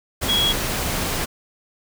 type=tone in noise; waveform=sine; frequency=3322 Hz; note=G#7; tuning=in tune; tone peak=-17 dBFS; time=0.28-0.53 s; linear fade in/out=20 ms; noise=pink; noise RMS=-24 dBFS; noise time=0.21-1.26 s; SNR=+4 dB; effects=none